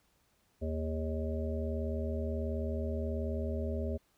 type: harmonic tone with a mistuned harmonic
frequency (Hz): 78.6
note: D#2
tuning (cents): +18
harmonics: 1 / 3 / 5 / 7 / 8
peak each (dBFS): -34 / -39 / -41 / -42 / -43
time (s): 0.61-3.98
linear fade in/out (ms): 20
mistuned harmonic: 5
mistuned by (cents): +40
effects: pink hiss -72 dBFS RMS until 4.17 s